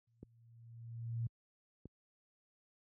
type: tone with exponential growth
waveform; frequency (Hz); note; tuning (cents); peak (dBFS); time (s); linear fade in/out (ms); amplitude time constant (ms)
sine; 116; A#2; -8; -33; 0.07-1.27; 5; 260
type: clicks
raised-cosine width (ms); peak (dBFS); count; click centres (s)
3; -36; 2; 0.23 / 1.856
effects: high-pass 60 Hz 12 dB/octave